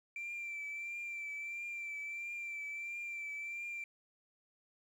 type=tone with vibrato; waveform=sine; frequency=2349 Hz; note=D7; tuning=in tune; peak=-38 dBFS; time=0.16-3.84 s; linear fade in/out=2 ms; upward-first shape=triangle; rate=1.5 Hz; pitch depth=37 cents each way; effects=tanh soft clip ceiling -37 dBFS + 11-bit